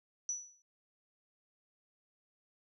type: tone with exponential decay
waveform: sine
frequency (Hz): 5920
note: F#8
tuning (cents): 0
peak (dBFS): -31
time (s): 0.29-0.62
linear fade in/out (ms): 1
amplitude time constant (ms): 70
effects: none